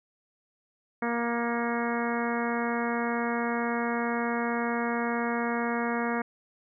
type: harmonic tone with a mistuned harmonic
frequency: 235.5 Hz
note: A#3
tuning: 18 cents sharp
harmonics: 1 / 2 / 3 / 4 / 5 / 6 / 7 / 8 / 9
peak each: -30 / -33 / -35 / -36 / -37 / -38 / -38 / -39 / -40 dBFS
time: 1.02-6.22 s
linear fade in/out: 5 ms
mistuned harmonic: 9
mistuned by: +50 cents
effects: none